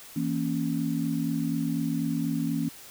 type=chord; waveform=sine; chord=A# diminished; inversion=second; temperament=equal; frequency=164.81 / 233.1 / 277.2 Hz; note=E3 / A#3 / C#4; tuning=0 / 0 / 0 cents; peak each=-30 / -30 / -29 dBFS; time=0.16-2.69 s; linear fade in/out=5 ms; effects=white hiss -47 dBFS RMS until 2.9 s